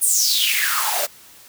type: noise with high-pass filter sweep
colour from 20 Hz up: white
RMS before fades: -19 dBFS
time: 0.01-1.07 s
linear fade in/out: 20 ms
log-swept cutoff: 10000 to 530 Hz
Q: 6.6
effects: white hiss -46 dBFS RMS until 1.48 s